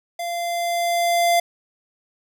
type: tone with level ramp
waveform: square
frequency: 690 Hz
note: F5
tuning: 21 cents flat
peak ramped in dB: -26 to -15 dBFS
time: 0.19-1.4 s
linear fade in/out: 5 ms
effects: none